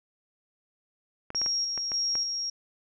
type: clicks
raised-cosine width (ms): 0.5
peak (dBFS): -23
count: 7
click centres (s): 1.304 / 1.348 / 1.416 / 1.462 / 1.777 / 1.918 / 2.154
type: tone with tremolo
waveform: sine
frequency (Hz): 5590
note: F8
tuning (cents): +1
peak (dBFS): -25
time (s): 1.35-2.5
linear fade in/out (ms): 5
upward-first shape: square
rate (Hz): 1.7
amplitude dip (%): 35
effects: none